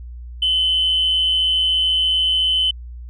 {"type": "tone with amplitude modulation", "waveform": "sine", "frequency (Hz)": 3038, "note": "F#7", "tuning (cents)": 45, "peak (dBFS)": -12, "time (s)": [0.42, 2.71], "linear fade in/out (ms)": 5, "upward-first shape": "sine", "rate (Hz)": 167, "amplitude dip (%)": 40, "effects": ["tanh soft clip ceiling -9 dBFS", "added 60 Hz sine -31 dBFS peak until 3.09 s"]}